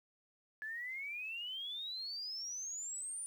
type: exponential sweep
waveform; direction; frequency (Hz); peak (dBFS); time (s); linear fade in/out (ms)
sine; up; 1702 to 9470; -40; 0.62-3.26; 0
effects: 11-bit